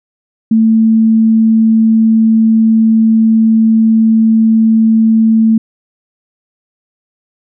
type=tone; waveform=sine; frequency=222.7 Hz; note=A3; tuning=21 cents sharp; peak=-5 dBFS; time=0.51-5.58 s; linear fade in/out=5 ms; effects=none